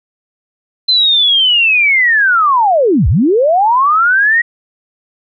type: linear two-way sweep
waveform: sine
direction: down then up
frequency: 4100 to 55.5 to 1916 Hz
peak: -7 dBFS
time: 0.88-4.42 s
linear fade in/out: 10 ms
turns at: 3.08 s
effects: none